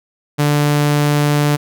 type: tone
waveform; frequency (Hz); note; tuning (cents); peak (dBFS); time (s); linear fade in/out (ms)
sawtooth; 146.83; D3; 0; -8; 0.38-1.57; 20
effects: none